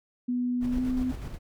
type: tone with pitch glide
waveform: sine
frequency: 246.6 to 254 Hz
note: B3 to B3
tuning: -2 to +49 cents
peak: -25 dBFS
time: 0.28-1.12 s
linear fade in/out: 10 ms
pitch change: +51 cents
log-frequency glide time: 0.7-0.82 s
type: noise with tremolo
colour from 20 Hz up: brown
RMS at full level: -34 dBFS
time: 0.6-1.39 s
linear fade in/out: 50 ms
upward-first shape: square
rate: 8.1 Hz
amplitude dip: 40%
effects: none